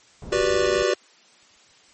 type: low-pass noise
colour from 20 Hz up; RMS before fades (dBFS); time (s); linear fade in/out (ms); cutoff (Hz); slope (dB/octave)
pink; -37; 0.22-0.83; 2; 610; 12
type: chord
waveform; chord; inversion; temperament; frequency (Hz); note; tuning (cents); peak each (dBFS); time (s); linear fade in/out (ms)
square; G major seventh; third; just; 367.5 / 392 / 490 / 588; F#4 / G4 / B4 / D5; -12 / 0 / -14 / +2; -25; 0.32-0.94; 5
effects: white hiss -54 dBFS RMS until 1.93 s + MP3 32 kbps